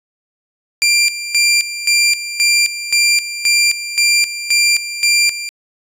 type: tone with tremolo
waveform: 20% pulse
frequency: 2377 Hz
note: D7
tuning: 20 cents sharp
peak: -5 dBFS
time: 0.82-5.49 s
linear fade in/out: 0 ms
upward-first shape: square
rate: 1.9 Hz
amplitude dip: 75%
effects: resampled to 32000 Hz